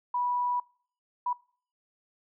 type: tone bursts at uneven times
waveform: sine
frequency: 980 Hz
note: B5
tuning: 14 cents flat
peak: -26 dBFS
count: 2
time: 0.14-0.6 / 1.26-1.33 s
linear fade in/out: 5 ms
effects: noise-tail reverb RT60 0.5 s tail -23 dB re dry